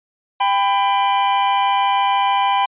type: tone pair together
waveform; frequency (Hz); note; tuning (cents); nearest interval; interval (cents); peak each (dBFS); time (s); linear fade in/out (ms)
45% pulse; 793.7 / 1000; G5 / B5; +21 / +21; major third; 400; -17; 0.4-2.66; 10
effects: resampled to 8000 Hz